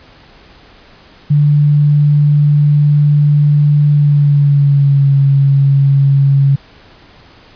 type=tone with pitch glide; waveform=sine; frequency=146.83 to 138.59 Hz; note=D3 to C#3; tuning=0 to 0 cents; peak=-6 dBFS; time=1.3-6.56 s; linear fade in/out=10 ms; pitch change=-100 cents; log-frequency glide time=3.89-5.14 s; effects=pink hiss -42 dBFS RMS until 7.55 s + resampled to 11025 Hz